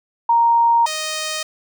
sine / 5% pulse tone pair in turn, 932.3 / 622.2 Hz, A#5 / D#5, 0 / 0 cents, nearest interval perfect fifth, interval 700 cents, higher first, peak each -11 dBFS, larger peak neither, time 0.29-0.86 / 0.86-1.43 s, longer neither, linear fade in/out 5 ms, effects none

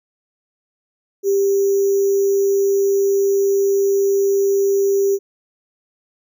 sine tone with sample-and-hold, 394.5 Hz, G4, 11 cents sharp, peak -13 dBFS, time 1.23-5.19 s, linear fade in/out 50 ms, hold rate 6300 Hz, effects none

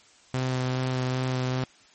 sawtooth tone with vibrato, 128.4 Hz, C3, 32 cents flat, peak -21 dBFS, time 0.34-1.64 s, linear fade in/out 2 ms, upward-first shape sine, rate 2.5 Hz, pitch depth 12 cents each way, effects white hiss -56 dBFS RMS until 1.94 s + MP3 32 kbps

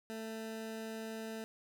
20% pulse tone, 222 Hz, A3, 16 cents sharp, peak -36 dBFS, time 0.1-1.44 s, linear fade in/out 0 ms, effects none

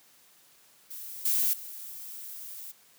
violet noise with level steps, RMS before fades -41 / -26 / -42 dBFS, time 0.9-2.72 s, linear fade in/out 10 ms, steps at 1.25 / 1.53 s, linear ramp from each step 5 ms, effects white hiss -60 dBFS RMS until 2.98 s + high-pass 100 Hz 12 dB/octave

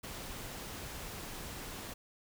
pink noise, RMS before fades -44 dBFS, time 0.03-1.94 s, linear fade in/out 10 ms, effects none

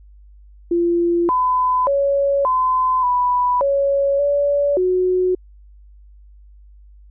sine tone with pitch steps, 343.8 / 1008 / 559 / 1021 / 988 / 557 / 572 / 366.7 Hz, F4 / B5 / C#5 / C6 / B5 / C#5 / D5 / F#4, -27 / +35 / +14 / -43 / 0 / +8 / -46 / -15 cents, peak -14 dBFS, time 0.71-5.35 s, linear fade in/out 5 ms, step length 580 ms, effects added 50 Hz sine -42 dBFS peak until 7.1 s

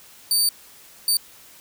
20% pulse tone bursts at uneven times, 4598 Hz, D8, 37 cents flat, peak -11 dBFS, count 2, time 0.31-0.49 / 1.08-1.17 s, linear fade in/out 2 ms, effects white hiss -48 dBFS RMS until 1.6 s

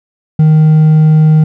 triangle tone with hard clipping, 155.56 Hz, D#3, in tune, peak -4 dBFS, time 0.39-1.44 s, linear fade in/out 5 ms, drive 5 dB, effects none

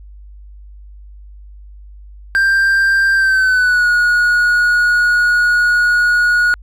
triangle tone with pitch glide, 1582 to 1450.7 Hz, G6 to F#6, +15 to -35 cents, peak -8 dBFS, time 2.35-6.54 s, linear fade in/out 0 ms, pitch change -150 cents, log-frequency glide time 3.14-3.88 s, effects added 50 Hz sine -34 dBFS peak until 6.62 s

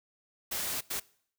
white noise bursts at uneven times, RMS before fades -34 dBFS, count 2, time 0.51-0.81 / 0.9-1 s, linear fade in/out 10 ms, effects noise-tail reverb RT60 0.6 s tail -22 dB re dry

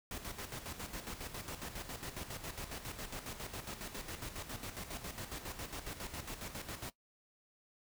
pink noise with tremolo, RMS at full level -43 dBFS, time 0.11-6.9 s, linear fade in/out 2 ms, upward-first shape square, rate 7.3 Hz, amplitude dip 60%, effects noise-tail reverb RT60 0.1 s tail -18 dB re dry

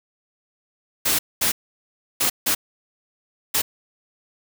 white noise bursts at uneven times, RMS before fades -20 dBFS, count 5, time 1.05-1.19 / 1.41-1.52 / 2.2-2.3 / 2.46-2.55 / 3.54-3.62 s, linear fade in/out 10 ms, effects none

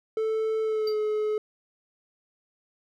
triangle tone with pitch glide, 440 to 426.7 Hz, A4 to G#4, 0 to +47 cents, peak -22 dBFS, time 0.17-1.38 s, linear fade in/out 2 ms, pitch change -53 cents, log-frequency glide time 0.62-0.96 s
triangle tone with exponential decay, 4699 Hz, D8, in tune, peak -29 dBFS, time 0.87-0.99 s, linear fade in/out 5 ms, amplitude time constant 25 ms
effects none

